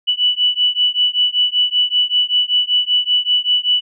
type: beating tone pair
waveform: sine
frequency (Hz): 2960 / 2965.2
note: F#7 / F#7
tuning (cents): 0 / +3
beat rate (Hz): 5.2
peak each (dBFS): -16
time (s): 0.07-3.81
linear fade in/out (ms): 20
effects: none